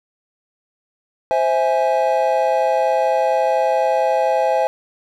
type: chord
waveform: triangle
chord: C augmented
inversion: none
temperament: equal with one note detuned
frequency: 523.3 / 654.7 / 830.6 Hz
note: C5 / E5 / G#5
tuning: 0 / -12 / 0 cents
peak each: -17 dBFS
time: 1.31-4.67 s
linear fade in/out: 0 ms
effects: none